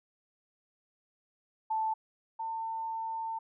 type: tone pair in turn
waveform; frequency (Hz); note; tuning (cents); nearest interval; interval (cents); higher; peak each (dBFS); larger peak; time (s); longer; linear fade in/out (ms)
sine; 880 / 898.5; A5 / A5; 0 / +36; unison; 36; second; -28 / -33; first; 1.7-1.94 / 2.39-3.39; second; 10
effects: none